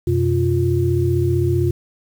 sine tone cluster, 91 / 126.5 / 350.7 Hz, F#2 / B2 / F4, -28 / +42 / +7 cents, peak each -19 dBFS, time 0.07-1.71 s, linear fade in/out 5 ms, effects 7-bit

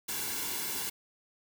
white noise with comb filter, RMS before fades -35 dBFS, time 0.08-0.9 s, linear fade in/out 10 ms, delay 1.6 ms, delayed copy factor -0.65, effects none

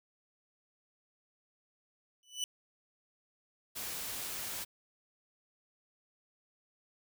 25% pulse tone with exponential growth, 2978 Hz, F#7, 11 cents sharp, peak -26 dBFS, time 2.23-2.44 s, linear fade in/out 1 ms, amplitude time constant 44 ms
white noise, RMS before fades -40 dBFS, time 3.75-4.65 s, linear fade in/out 20 ms
effects none

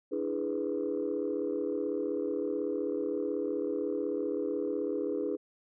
sine chord, E dominant seventh, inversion third, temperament equal, 293.7 / 329.6 / 415.3 / 493.9 Hz, D4 / E4 / G#4 / B4, 0 / 0 / 0 / 0 cents, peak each -35 / -36 / -33 / -35 dBFS, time 0.11-5.37 s, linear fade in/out 20 ms, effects tanh soft clip ceiling -22 dBFS

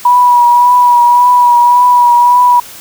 sine tone with vibrato, 973 Hz, B5, 26 cents flat, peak -3 dBFS, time 0.05-2.6 s, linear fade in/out 5 ms, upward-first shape triangle, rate 1.8 Hz, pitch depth 28 cents each way, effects white hiss -31 dBFS RMS until 2.8 s

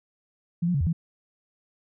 sine tone with pitch steps, 170.9 / 177.9 / 139.9 / 82.6 / 164.9 Hz, F3 / F3 / C#3 / E2 / E3, -37 / +32 / +16 / +4 / +1 cents, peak -21 dBFS, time 0.62-0.93 s, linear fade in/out 10 ms, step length 62 ms, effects none

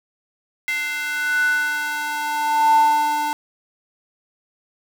square tone with high-pass filter sweep, 297.5 Hz, D4, 22 cents sharp, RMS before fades -20 dBFS, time 0.68-3.33 s, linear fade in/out 0 ms, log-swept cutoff 2000 to 710 Hz, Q 8.6, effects 7-bit

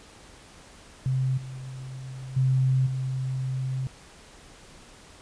sine tone with level steps, 130.81 Hz, C3, in tune, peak -22 / -35 / -19 / -26 dBFS, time 1.06-3.87 s, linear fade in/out 0 ms, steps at 1.37 / 2.36 / 2.86 s, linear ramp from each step 10 ms, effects pink hiss -50 dBFS RMS until 5.21 s + resampled to 22050 Hz

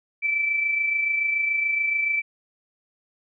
sine tone pair together, 2322 / 2349 Hz, D7 / D7, -20 / 0 cents, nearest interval unison, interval 20 cents, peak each -21 / -32 dBFS, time 0.22-2.22 s, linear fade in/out 20 ms, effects none

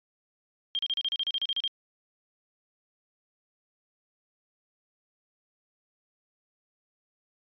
sine tone bursts, 3200 Hz, G7, 35 cents sharp, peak -26 dBFS, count 13, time 0.75-1.677 s, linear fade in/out 0 ms, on 39 ms, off 35 ms, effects resampled to 11025 Hz

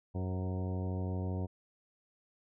harmonic tone with a mistuned harmonic, 92.6 Hz, F#2, 2 cents sharp, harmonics 1 / 2 / 3 / 4 / 5 / 6 / 7 / 8 / 10, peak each -34 / -40 / -44 / -46 / -48 / -50 / -51 / -52 / -54 dBFS, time 0.14-1.47 s, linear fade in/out 20 ms, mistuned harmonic 6, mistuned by -24 cents, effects none

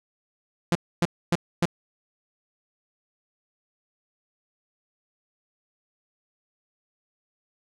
sawtooth tone bursts, 172.2 Hz, F3, 24 cents flat, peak -15 dBFS, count 4, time 0.72-1.654 s, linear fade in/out 0 ms, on 31 ms, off 270 ms, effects low-pass 9000 Hz 12 dB/octave

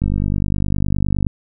click train, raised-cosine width 5 ms, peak -7 dBFS, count 63, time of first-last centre 0.02-1.267 s, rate 49.7 Hz, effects none

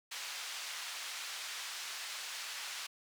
white band-pass noise, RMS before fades -43 dBFS, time 0.11-2.87 s, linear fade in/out 10 ms, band 1100 to 5400 Hz, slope 12 dB/octave, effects none

